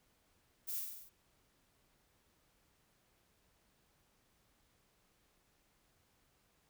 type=noise with echo; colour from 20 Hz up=violet; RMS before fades=-41 dBFS; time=0.67-0.81 s; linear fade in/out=20 ms; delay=48 ms; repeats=6; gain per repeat=-3 dB; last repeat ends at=1.098 s; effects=pink hiss -74 dBFS RMS until 6.69 s